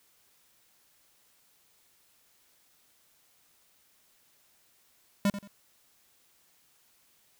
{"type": "tone with echo", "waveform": "square", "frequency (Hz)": 201.2, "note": "G3", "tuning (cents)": 45, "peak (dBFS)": -23, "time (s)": [5.25, 5.3], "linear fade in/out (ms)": 2, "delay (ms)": 88, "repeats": 2, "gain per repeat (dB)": -12, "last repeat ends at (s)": 5.476, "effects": ["white hiss -66 dBFS RMS until 7.39 s"]}